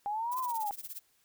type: exponential two-way sweep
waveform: sine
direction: up then down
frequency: 803 to 1041 to 803 Hz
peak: -31 dBFS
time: 0.06-0.71 s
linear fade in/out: 0 ms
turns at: 0.4 s
type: noise with tremolo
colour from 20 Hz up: violet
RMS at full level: -40 dBFS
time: 0.31-1 s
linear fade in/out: 20 ms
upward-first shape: sine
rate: 17 Hz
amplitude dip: 90%
effects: white hiss -70 dBFS RMS until 1.24 s